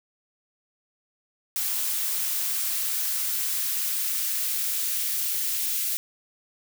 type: noise with high-pass filter sweep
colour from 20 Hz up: blue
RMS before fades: -27 dBFS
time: 1.56-5.97 s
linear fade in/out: 0 ms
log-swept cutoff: 690 to 2000 Hz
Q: 0.81
effects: none